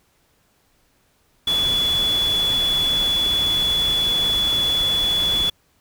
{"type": "tone in noise", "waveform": "sine", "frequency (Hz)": 3420, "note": "A7", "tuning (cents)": -50, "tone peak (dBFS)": -17, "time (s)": [1.47, 5.5], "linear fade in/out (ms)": 5, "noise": "pink", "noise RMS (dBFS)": -30, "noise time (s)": [1.47, 5.5], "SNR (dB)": 10, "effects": ["pink hiss -62 dBFS RMS until 5.8 s"]}